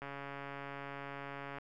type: click train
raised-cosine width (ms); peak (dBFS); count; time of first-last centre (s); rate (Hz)
0.5; -29; 220; 0.02-1.584; 140
effects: none